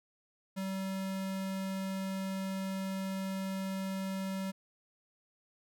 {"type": "tone", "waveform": "square", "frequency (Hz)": 191.8, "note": "G3", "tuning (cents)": -37, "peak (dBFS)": -35, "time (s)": [0.56, 4.52], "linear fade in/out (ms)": 20, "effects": []}